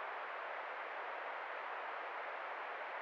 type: band-pass noise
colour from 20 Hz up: pink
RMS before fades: -45 dBFS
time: 0-3.01 s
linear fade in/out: 0 ms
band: 570 to 2100 Hz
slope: 24 dB/octave
effects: none